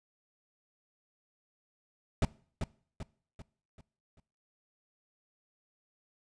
brown noise with echo, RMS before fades -26 dBFS, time 2.22-2.25 s, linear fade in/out 2 ms, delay 390 ms, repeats 5, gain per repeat -7 dB, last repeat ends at 4.2 s, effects noise-tail reverb RT60 0.5 s tail -22 dB re dry + resampled to 22050 Hz

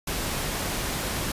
pink noise, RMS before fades -29 dBFS, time 0.07-1.32 s, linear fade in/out 5 ms, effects resampled to 32000 Hz

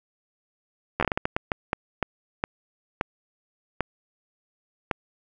slowing click train, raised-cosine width 0.5 ms, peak -8 dBFS, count 16, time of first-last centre 1-4.912 s, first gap 11 ms, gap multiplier 1.39, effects none

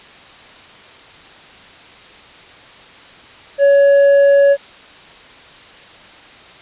triangle tone with hard clipping, 561 Hz, C#5, 21 cents sharp, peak -8 dBFS, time 3.58-4.57 s, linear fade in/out 50 ms, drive 7 dB, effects white hiss -40 dBFS RMS until 6.61 s + resampled to 8000 Hz

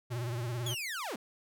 square tone with vibrato, 120 Hz, B2, 49 cents flat, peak -34 dBFS, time 0.1-0.75 s, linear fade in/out 20 ms, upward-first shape triangle, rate 18 Hz, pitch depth 110 cents each way
sawtooth linear sweep, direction down, 3453 to 174.61 Hz, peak -32 dBFS, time 0.66-1.16 s, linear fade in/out 5 ms
effects none

